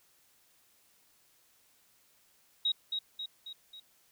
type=tone with echo; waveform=sine; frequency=3804 Hz; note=A#7; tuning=34 cents sharp; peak=-26 dBFS; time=2.65-2.72 s; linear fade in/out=5 ms; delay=270 ms; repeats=4; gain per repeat=-5 dB; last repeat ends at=3.8 s; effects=white hiss -67 dBFS RMS until 4.11 s